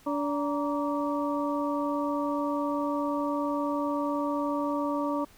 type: harmonic tone with a mistuned harmonic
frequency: 289.1 Hz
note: D4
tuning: 27 cents flat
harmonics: 1 / 2 / 3 / 4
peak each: -29 / -32 / -34 / -35 dBFS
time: 0.06-5.25 s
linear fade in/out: 10 ms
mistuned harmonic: 3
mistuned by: +130 cents
effects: pink hiss -57 dBFS RMS until 5.37 s